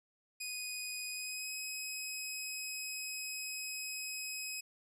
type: tone with pitch glide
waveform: 15% pulse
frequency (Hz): 2489 to 2538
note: D#7 to D#7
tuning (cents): 0 to +34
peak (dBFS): -32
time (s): 0.4-4.61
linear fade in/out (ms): 10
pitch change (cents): +34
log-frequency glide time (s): 1.09-1.51
effects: none